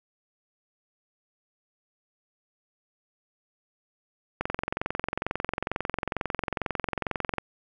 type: click train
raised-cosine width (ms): 0.5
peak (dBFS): -12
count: 67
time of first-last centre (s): 4.41-7.383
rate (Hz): 22.2
effects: none

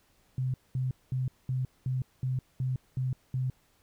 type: tone bursts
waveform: sine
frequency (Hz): 129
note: C3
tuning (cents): -24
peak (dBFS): -27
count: 9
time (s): 0.38-3.5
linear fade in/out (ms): 2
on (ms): 160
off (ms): 210
effects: pink hiss -67 dBFS RMS until 3.82 s

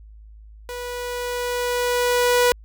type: tone with level ramp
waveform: sawtooth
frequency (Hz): 489.3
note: B4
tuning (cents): -16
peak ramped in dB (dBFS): -26 to -10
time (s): 0.69-2.52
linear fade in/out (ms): 0
effects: added 53 Hz sine -41 dBFS peak until 2.64 s

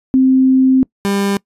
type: tone pair in turn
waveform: sine / 30% pulse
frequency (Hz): 261.6 / 199.25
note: C4 / G3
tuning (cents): 0 / +28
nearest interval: perfect fourth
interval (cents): 472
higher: first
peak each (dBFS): -7 / -11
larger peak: first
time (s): 0.14-0.83 / 1.05-1.37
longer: first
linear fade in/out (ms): 0
effects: noise-tail reverb RT60 0.1 s tail -24 dB re dry + resampled to 32000 Hz

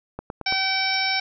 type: click train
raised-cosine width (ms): 1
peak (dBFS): -17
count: 4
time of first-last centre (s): 0.19-0.524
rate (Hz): 8.97
type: harmonic tone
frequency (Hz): 767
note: G5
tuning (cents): -38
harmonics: 1 / 2 / 3 / 4 / 5 / 6 / 7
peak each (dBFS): -28 / -30 / -25 / -36 / -30 / -33 / -26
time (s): 0.46-1.2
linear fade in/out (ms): 5
type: tone with exponential decay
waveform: sine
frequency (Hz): 5570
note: F8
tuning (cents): -5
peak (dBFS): -26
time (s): 0.94-1.08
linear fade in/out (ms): 0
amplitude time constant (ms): 29
effects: none

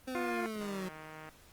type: linear sweep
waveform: 25% pulse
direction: down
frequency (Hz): 261.6 to 181.8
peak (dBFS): -33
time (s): 0.07-0.89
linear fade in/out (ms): 10
type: harmonic tone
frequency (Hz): 352.1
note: F4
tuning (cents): +14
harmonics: 1 / 2 / 3 / 4 / 5 / 6 / 7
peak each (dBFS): -37 / -40 / -42 / -43 / -44 / -45 / -45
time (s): 0.15-0.46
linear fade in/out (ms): 0
type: click train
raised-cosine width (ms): 0.5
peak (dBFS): -33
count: 107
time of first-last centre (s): 0.61-1.289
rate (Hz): 156
effects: pink hiss -60 dBFS RMS until 1.52 s + Opus 32 kbps

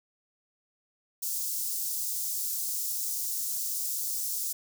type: high-pass noise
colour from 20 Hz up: white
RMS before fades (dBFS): -32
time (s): 1.22-4.53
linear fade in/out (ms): 10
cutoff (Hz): 5400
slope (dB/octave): 24
effects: none

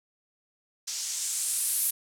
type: noise with low-pass filter sweep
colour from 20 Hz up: violet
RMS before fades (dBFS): -30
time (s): 0.87-1.91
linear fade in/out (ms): 10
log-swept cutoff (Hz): 5600 to 12000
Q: 2.1
effects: none

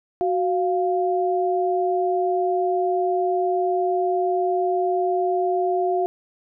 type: tone pair together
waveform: sine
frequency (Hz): 370 / 698.5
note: F#4 / F5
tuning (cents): 0 / 0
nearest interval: major seventh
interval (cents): 1100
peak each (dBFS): -21 / -22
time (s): 0.21-6.06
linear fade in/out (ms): 0
effects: none

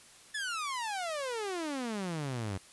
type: exponential sweep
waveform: sawtooth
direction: down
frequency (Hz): 1764 to 92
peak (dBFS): -30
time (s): 0.34-2.58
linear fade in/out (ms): 10
effects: white hiss -56 dBFS RMS until 2.72 s + resampled to 24000 Hz

